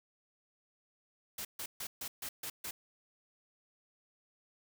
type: noise bursts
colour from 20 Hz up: white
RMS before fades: -41 dBFS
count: 7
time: 1.38-2.71 s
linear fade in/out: 5 ms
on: 70 ms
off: 140 ms
effects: none